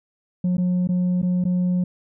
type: tone with dropouts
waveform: sine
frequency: 180 Hz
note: F#3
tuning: 47 cents flat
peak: -15 dBFS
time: 0.44-1.84 s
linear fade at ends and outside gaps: 5 ms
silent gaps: 0.57-0.58 / 0.874-0.889 / 1.218-1.228 / 1.441-1.451 s
effects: tanh soft clip ceiling -17 dBFS